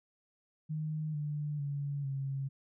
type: tone with pitch steps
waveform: sine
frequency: 154.7 / 148.4 / 142.35 / 136.55 Hz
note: D#3 / D3 / C#3 / C#3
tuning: -10 / +18 / +46 / -26 cents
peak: -33 dBFS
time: 0.69-2.49 s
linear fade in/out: 20 ms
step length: 450 ms
effects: none